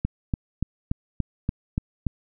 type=click train; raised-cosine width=5 ms; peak=-11 dBFS; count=8; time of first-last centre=0.05-2.067 s; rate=3.47 Hz; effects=none